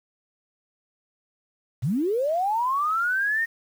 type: linear sweep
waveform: sine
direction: up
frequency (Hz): 101.6 to 1864.7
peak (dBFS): -21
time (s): 1.82-3.46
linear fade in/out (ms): 20
effects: 8-bit